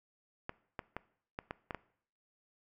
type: clicks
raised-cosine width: 0.5 ms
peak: -23 dBFS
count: 7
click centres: 0.494 / 0.792 / 0.966 / 1.389 / 1.509 / 1.708 / 1.747 s
effects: noise-tail reverb RT60 0.6 s tail -20 dB re dry